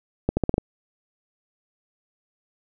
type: accelerating click train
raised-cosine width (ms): 2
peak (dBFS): -7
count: 6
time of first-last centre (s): 0.29-0.581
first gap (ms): 80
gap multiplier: 0.84
effects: none